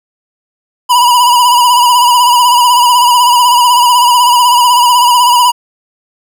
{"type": "tone with vibrato", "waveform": "square", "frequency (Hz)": 975, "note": "B5", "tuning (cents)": -23, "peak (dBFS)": -5, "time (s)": [0.89, 5.52], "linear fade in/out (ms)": 20, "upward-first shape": "sine", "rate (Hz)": 16, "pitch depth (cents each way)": 54, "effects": []}